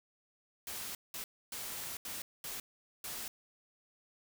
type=noise bursts at uneven times; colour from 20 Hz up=white; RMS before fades=-42 dBFS; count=6; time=0.67-0.95 / 1.14-1.24 / 1.52-1.97 / 2.05-2.22 / 2.44-2.6 / 3.04-3.28 s; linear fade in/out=2 ms; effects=none

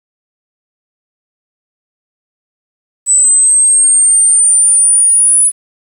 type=exponential sweep; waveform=sine; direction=up; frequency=7950 to 9956 Hz; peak=-5 dBFS; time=3.06-5.52 s; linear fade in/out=50 ms; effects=7-bit

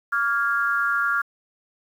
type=tone with amplitude modulation; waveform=sine; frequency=1396.9 Hz; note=F6; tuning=in tune; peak=-15 dBFS; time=0.12-1.22 s; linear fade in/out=10 ms; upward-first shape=sine; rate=251 Hz; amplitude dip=100%; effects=8-bit

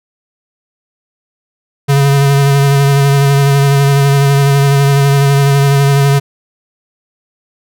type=tone with vibrato; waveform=square; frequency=139.7 Hz; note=C#3; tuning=14 cents sharp; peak=-7 dBFS; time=1.88-6.2 s; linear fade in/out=20 ms; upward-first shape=sine; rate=12 Hz; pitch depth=22 cents each way; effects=none

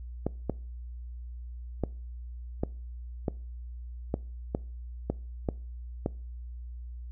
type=clicks; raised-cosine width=2 ms; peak=-14 dBFS; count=10; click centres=0.266 / 0.497 / 1.837 / 2.635 / 3.282 / 4.141 / 4.549 / 5.1 / 5.488 / 6.061 s; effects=noise-tail reverb RT60 0.4 s tail -23 dB re dry + added 60 Hz sine -38 dBFS peak until 7.11 s

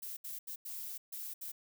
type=noise bursts at uneven times; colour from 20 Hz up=violet; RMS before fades=-43 dBFS; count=6; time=0.02-0.17 / 0.24-0.39 / 0.47-0.56 / 0.65-0.98 / 1.12-1.34 / 1.41-1.52 s; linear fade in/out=10 ms; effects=none

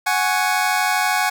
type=chord; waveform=25% pulse; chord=F# suspended second; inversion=none; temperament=just; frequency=740 / 832.5 / 1110 Hz; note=F#5 / G#5 / C#6; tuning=0 / +4 / +2 cents; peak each=-17 / -17 / -21 dBFS; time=0.06-1.3 s; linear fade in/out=10 ms; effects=none

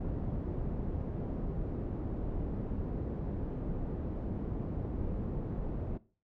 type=low-pass noise; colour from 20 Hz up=pink; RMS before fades=-36 dBFS; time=0-5.98 s; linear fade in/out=10 ms; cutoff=390 Hz; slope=12 dB/octave; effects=noise-tail reverb RT60 0.4 s tail -20 dB re dry

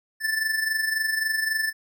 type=tone with amplitude modulation; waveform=square; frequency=1760 Hz; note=A6; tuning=in tune; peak=-21 dBFS; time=0.2-1.73 s; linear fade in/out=50 ms; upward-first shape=sine; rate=23.7 Hz; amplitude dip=60%; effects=none

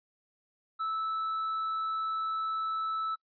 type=tone; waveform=triangle; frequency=1311 Hz; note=E6; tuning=10 cents flat; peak=-28 dBFS; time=0.79-3.16 s; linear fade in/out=20 ms; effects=noise-tail reverb RT60 0.1 s tail -25 dB re dry + resampled to 11025 Hz

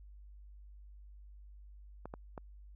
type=clicks; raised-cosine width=1 ms; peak=-29 dBFS; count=3; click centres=2.056 / 2.139 / 2.378 s; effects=added 50 Hz sine -51 dBFS peak until 2.75 s

